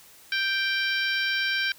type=harmonic tone; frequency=784 Hz; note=G5; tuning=in tune; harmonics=2 / 3 / 4 / 5 / 6 / 7; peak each=-26 / -30 / -32 / -34 / -36 / -37 dBFS; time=0.32-1.72 s; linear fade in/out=2 ms; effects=white hiss -52 dBFS RMS until 1.78 s